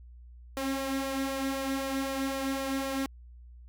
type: tone with flanger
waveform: sawtooth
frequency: 270 Hz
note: C#4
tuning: 45 cents flat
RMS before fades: -32 dBFS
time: 0.57-3.06 s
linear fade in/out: 0 ms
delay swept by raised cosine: 1.6 to 3.2 ms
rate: 3.9 Hz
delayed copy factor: +0.5
effects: added 60 Hz sine -47 dBFS peak until 3.68 s